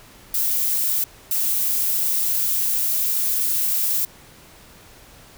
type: noise bursts at uneven times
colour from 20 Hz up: violet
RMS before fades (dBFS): -21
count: 2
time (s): 0.34-1.04 / 1.31-4.05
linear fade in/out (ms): 2
effects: pink hiss -47 dBFS RMS until 5.37 s